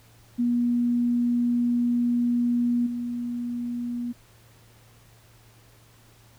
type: tone with level steps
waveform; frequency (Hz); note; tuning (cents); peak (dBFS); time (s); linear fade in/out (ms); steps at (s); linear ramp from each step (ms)
sine; 240.6; B3; -45; -20 / -27; 0.38-4.13; 20; 2.86; 10
effects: added 114 Hz sine -55 dBFS peak until 6.38 s + pink hiss -57 dBFS RMS until 6.38 s